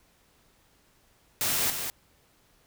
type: noise with echo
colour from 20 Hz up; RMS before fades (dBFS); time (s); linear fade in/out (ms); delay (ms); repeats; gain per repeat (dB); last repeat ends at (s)
white; -27; 1.41-1.7; 0; 200; 1; -6; 1.9
effects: pink hiss -64 dBFS RMS until 2.66 s